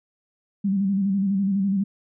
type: tone with vibrato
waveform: sine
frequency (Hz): 196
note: G3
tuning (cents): 0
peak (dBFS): -19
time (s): 0.64-1.84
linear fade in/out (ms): 10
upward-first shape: square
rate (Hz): 12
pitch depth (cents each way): 49
effects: none